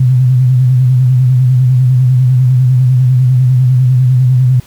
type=tone with vibrato; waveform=sine; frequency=127.4 Hz; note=C3; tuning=46 cents flat; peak=-5 dBFS; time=0-4.6 s; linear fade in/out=5 ms; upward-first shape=square; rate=10 Hz; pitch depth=46 cents each way; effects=pink hiss -41 dBFS RMS until 4.66 s